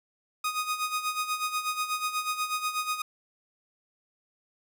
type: tone with tremolo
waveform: sawtooth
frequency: 1244.5 Hz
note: D#6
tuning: in tune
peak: -22 dBFS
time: 0.44-3.02 s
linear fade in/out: 5 ms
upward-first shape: sine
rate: 8.2 Hz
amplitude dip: 70%
effects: none